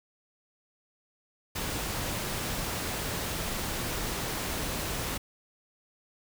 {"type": "noise", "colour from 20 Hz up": "pink", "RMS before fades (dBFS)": -33, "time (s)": [1.55, 5.18], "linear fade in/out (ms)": 10, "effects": []}